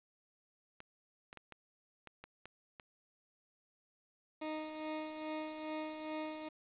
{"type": "clicks", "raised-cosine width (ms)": 0.3, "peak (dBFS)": -33, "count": 8, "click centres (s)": [0.804, 1.329, 1.373, 1.523, 2.073, 2.24, 2.456, 2.798]}
{"type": "tone with tremolo", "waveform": "20% pulse", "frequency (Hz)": 310, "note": "D#4", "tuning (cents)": -6, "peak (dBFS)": -33, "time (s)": [4.41, 6.49], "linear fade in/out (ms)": 10, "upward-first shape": "sine", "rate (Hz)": 2.4, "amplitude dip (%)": 50}
{"effects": ["resampled to 8000 Hz", "10-bit"]}